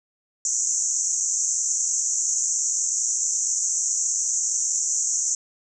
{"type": "band-pass noise", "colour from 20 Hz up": "white", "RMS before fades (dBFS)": -24, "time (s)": [0.45, 5.35], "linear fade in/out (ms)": 2, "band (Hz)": [6000, 7500], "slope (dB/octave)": 96, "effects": []}